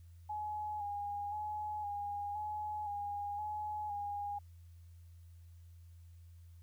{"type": "tone with vibrato", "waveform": "sine", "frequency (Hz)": 830.6, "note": "G#5", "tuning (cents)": 0, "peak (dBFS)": -37, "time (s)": [0.29, 4.39], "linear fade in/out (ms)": 10, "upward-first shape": "square", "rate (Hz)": 0.97, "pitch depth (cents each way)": 28, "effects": ["added 85 Hz sine -53 dBFS peak until 6.62 s", "white hiss -75 dBFS RMS until 6.62 s"]}